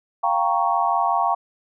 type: chord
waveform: sine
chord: G half-diminished seventh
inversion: third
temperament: equal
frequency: 698.5 / 784 / 932.3 / 1108.7 Hz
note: F5 / G5 / Bb5 / Db6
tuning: 0 / 0 / 0 / 0 cents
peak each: -23 dBFS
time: 0.23-1.35 s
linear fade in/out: 10 ms
effects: none